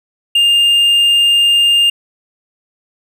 triangle tone, 2809 Hz, F7, 9 cents sharp, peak -6 dBFS, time 0.35-1.9 s, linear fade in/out 5 ms, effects none

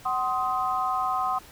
sine chord, C diminished, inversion second, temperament just, 753.5 / 1046.5 / 1255.8 Hz, Gb5 / C6 / Eb6, +31 / 0 / +16 cents, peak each -28 dBFS, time 0.05-1.39 s, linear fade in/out 10 ms, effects pink hiss -49 dBFS RMS until 1.51 s

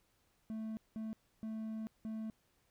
triangle tone bursts at uneven times, 220 Hz, A3, in tune, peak -37 dBFS, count 4, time 0.5-0.77 / 0.96-1.13 / 1.43-1.87 / 2.05-2.3 s, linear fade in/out 0 ms, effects pink hiss -75 dBFS RMS until 2.7 s

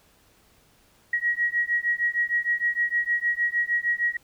sine beating tone pair, 1900 / 1906.5 Hz, A#6 / A#6, +33 / +38 cents, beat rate 6.5 Hz, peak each -25 dBFS, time 1.13-4.17 s, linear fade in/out 5 ms, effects pink hiss -60 dBFS RMS until 4.23 s

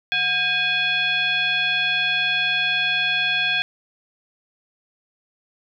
sine tone with frequency modulation, 2489 Hz, D#7, in tune, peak -18 dBFS, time 0.12-3.62 s, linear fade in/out 0 ms, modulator 880 Hz, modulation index 1.3, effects none

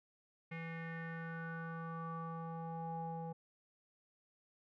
square tone with low-pass filter sweep, 164.81 Hz, E3, in tune, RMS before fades -44 dBFS, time 0.51-3.33 s, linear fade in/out 10 ms, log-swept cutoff 2200 to 720 Hz, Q 6.3, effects none

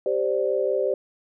sine chord, G suspended fourth, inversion none, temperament just, 392 / 522.7 / 588 Hz, G4 / C5 / D5, 0 / -2 / +2 cents, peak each -25 / -24 / -26 dBFS, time 0.06-0.94 s, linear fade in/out 2 ms, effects none

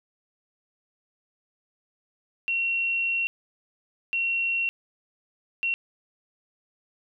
sine tone bursts at uneven times, 2732 Hz, F7, 39 cents flat, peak -23 dBFS, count 3, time 2.48-3.27 / 4.13-4.69 / 5.63-5.74 s, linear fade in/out 0 ms, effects none

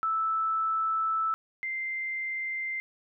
sine tone pair in turn, 1315 / 2087 Hz, E6 / C7, -5 / -5 cents, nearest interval minor sixth, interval 800 cents, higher second, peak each -25 / -30 dBFS, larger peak first, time 0.03-1.34 / 1.63-2.8 s, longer first, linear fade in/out 0 ms, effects none

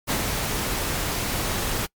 pink noise with ADSR envelope, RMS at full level -23 dBFS, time 0.07-1.87 s, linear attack 33 ms, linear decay 86 ms, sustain -3 dB, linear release 23 ms, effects noise-tail reverb RT60 0.1 s tail -25 dB re dry + MP3 96 kbps

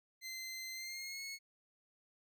20% pulse tone with pitch glide, 2068 to 2188 Hz, C7 to C#7, -21 to -23 cents, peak -38 dBFS, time 0.21-1.39 s, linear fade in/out 50 ms, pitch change +98 cents, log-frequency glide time 0.74-1.22 s, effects none

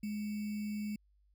sine tone with sample-and-hold, 209.8 Hz, G#3, 18 cents sharp, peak -35 dBFS, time 0.03-0.96 s, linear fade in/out 5 ms, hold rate 2450 Hz, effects added 50 Hz sine -66 dBFS peak until 1.34 s

